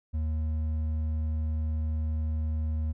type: tone with hard clipping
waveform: triangle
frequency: 77.9 Hz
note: D#2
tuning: 3 cents sharp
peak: -28 dBFS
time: 0.13-2.93 s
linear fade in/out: 20 ms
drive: 8 dB
effects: none